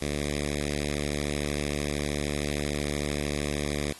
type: tone with notch filter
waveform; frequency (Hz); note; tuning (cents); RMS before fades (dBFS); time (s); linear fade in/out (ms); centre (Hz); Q
5% pulse; 73.1; D2; -7; -30; 0.01-3.93; 10; 890; 0.82
effects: white hiss -47 dBFS RMS until 3.99 s + AAC 32 kbps